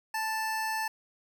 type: tone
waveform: 25% pulse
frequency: 880 Hz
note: A5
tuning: in tune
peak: -26 dBFS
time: 0.14-0.88 s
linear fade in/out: 5 ms
effects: 11-bit